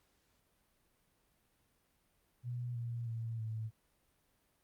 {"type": "tone with pitch steps", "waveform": "sine", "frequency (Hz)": [121.9, 118.02, 114.26, 110.63], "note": ["B2", "A#2", "A#2", "A2"], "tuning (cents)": [-22, 22, -34, 10], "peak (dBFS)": -37, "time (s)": [2.43, 3.71], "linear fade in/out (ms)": 50, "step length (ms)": 320, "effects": ["pink hiss -75 dBFS RMS until 4.63 s", "Opus 48 kbps"]}